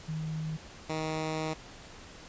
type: tone pair in turn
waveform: sine / 10% pulse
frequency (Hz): 157.3 / 157.3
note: D#3 / D#3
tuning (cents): +19 / +19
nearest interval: unison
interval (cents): 0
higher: neither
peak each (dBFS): -32 / -23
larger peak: second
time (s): 0.08-0.57 / 0.89-1.54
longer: second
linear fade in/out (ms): 10
effects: pink hiss -49 dBFS RMS until 2.28 s + resampled to 16000 Hz